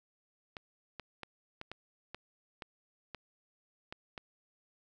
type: clicks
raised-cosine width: 0.3 ms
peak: -26 dBFS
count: 10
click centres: 0.568 / 0.997 / 1.233 / 1.614 / 1.716 / 2.146 / 2.622 / 3.147 / 3.925 / 4.178 s
effects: none